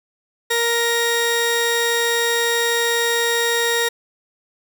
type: tone pair together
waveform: sawtooth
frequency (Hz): 468.1 / 1872.4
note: A#4 / A#6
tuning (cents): +7 / +7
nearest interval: 2 octaves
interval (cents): 2400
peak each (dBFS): -16 / -15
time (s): 0.5-3.89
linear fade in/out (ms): 10
effects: none